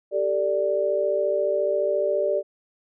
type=chord; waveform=sine; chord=G suspended second; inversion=none; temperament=equal with one note detuned; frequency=392 / 446.4 / 587.3 Hz; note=G4 / A4 / D5; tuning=0 / +25 / 0 cents; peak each=-26 / -28 / -22 dBFS; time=0.11-2.43 s; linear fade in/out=50 ms; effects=none